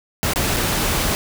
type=noise with dropouts; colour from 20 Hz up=pink; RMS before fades=-20 dBFS; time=0.23-1.15 s; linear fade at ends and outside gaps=0 ms; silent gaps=0.335-0.359 / 0.563-0.567 s; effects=none